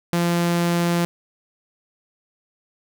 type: tone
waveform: sawtooth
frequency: 172.1 Hz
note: F3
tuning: 25 cents flat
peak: -14 dBFS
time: 0.13-1.05 s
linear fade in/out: 0 ms
effects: none